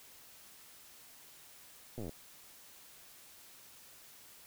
slowing click train, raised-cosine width 2 ms, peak -30 dBFS, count 12, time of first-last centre 1.98-2.094 s, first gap 8 ms, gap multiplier 1.05, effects white hiss -57 dBFS RMS until 4.46 s

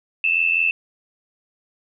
sine tone pair together, 2600 / 2685 Hz, E7 / E7, -24 / +31 cents, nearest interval minor second, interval 55 cents, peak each -19 dBFS, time 0.24-0.71 s, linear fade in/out 2 ms, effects none

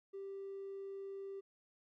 triangle tone, 392 Hz, G4, in tune, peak -40 dBFS, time 0.13-1.41 s, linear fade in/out 20 ms, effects tanh soft clip ceiling -40 dBFS

